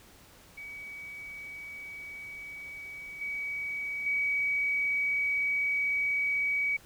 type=tone with level steps; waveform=sine; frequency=2269 Hz; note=C#7; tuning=40 cents sharp; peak=-40 / -32 / -26 dBFS; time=0.57-6.77 s; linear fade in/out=10 ms; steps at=3.21 / 4.06 s; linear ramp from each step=5 ms; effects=pink hiss -56 dBFS RMS until 6.85 s